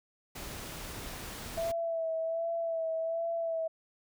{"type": "noise", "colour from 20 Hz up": "pink", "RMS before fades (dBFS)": -42, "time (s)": [0.35, 1.72], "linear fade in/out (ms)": 10}
{"type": "tone with vibrato", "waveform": "sine", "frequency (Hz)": 659.3, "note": "E5", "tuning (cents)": 0, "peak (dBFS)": -30, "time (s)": [1.57, 3.68], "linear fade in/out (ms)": 10, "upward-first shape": "sine", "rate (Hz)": 1.3, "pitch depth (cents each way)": 31}
{"effects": []}